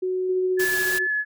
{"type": "tone", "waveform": "sine", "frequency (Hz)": 370, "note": "F#4", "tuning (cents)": 0, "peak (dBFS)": -22, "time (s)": [0.02, 0.65], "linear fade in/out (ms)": 10}
{"type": "tone with tremolo", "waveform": "sine", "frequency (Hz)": 370, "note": "F#4", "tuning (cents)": 0, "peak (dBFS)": -27, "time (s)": [0.29, 1.07], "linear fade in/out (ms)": 5, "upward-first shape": "triangle", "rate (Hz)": 14, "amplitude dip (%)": 65}
{"type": "tone with vibrato", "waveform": "sine", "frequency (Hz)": 1715, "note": "A6", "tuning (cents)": -45, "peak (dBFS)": -21, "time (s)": [0.57, 1.25], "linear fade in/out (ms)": 50, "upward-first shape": "square", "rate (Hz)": 2.8, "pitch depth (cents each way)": 10}
{"type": "noise", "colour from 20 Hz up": "white", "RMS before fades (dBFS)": -30, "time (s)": [0.59, 0.99], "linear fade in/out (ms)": 10}
{"effects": []}